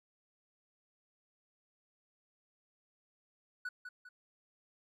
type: tone with echo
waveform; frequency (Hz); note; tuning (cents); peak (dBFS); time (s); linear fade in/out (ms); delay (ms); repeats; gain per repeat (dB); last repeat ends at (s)
triangle; 1480; F#6; 0; -35; 3.65-3.69; 5; 200; 2; -7; 4.09
effects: none